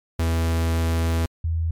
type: tone pair in turn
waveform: 45% pulse / sine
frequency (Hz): 82.41 / 82.04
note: E2 / E2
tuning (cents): 0 / -8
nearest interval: unison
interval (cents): 8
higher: first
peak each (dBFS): -19 / -20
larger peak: first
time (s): 0.19-1.26 / 1.44-1.71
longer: first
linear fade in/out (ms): 5
effects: MP3 96 kbps